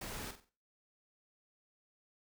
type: noise with echo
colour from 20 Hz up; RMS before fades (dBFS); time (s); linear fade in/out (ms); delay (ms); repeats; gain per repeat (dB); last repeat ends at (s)
pink; -44; 0.01-0.31; 5; 46; 4; -9; 0.494
effects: noise-tail reverb RT60 0.4 s tail -20 dB re dry